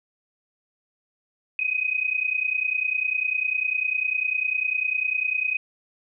sine tone pair together, 2498 / 2528 Hz, D#7 / D#7, +6 / +27 cents, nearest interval unison, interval 21 cents, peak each -25 dBFS, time 1.59-5.57 s, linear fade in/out 2 ms, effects none

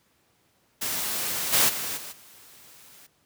white noise with level steps, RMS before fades -29 / -20 / -31 / -39 / -51 dBFS, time 0.81-3.07 s, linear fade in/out 10 ms, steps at 1.52 / 1.68 / 1.96 / 2.11 s, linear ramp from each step 20 ms, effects pink hiss -66 dBFS RMS until 3.25 s + high-pass 80 Hz 12 dB/octave

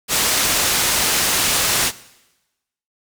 white low-pass noise, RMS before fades -18 dBFS, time 0.08-1.92 s, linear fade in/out 50 ms, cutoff 10000 Hz, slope 12 dB/octave, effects noise-tail reverb RT60 1.0 s tail -19 dB re dry

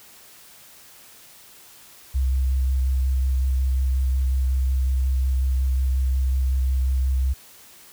sine tone with vibrato, 65.41 Hz, C2, in tune, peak -17 dBFS, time 2.14-7.34 s, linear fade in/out 20 ms, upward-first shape square, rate 5.5 Hz, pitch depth 14 cents each way, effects tanh soft clip ceiling -14 dBFS + white hiss -48 dBFS RMS until 7.92 s

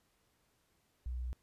sine tone, 61.7 Hz, B1, 1 cent flat, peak -36 dBFS, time 1.06-1.33 s, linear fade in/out 0 ms, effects pink hiss -75 dBFS RMS until 1.42 s + resampled to 32000 Hz

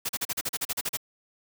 white noise bursts, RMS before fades -29 dBFS, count 12, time 0.05-0.972 s, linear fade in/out 10 ms, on 42 ms, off 38 ms, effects none

